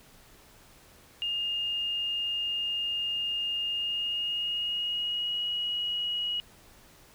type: tone with pitch glide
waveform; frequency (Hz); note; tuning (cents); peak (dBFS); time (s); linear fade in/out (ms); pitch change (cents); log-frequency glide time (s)
sine; 2828 to 2902; F7 to F#7; +21 to -34; -28; 1.22-6.4; 0; +45; 3.69-5.4
effects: pink hiss -56 dBFS RMS until 7.14 s